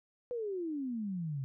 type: exponential sweep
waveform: sine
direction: down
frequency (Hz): 500 to 130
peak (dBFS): -34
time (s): 0.31-1.44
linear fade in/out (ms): 0
effects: none